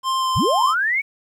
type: tone with vibrato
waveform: square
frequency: 1046.5 Hz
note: C6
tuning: in tune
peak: -19 dBFS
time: 0.03-0.75 s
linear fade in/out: 50 ms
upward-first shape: sine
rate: 2.6 Hz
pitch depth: 10 cents each way
type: linear sweep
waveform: sine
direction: up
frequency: 41.14 to 2290 Hz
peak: -17 dBFS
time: 0.35-1.02 s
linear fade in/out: 20 ms
effects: low-pass 9000 Hz 12 dB/octave + 9-bit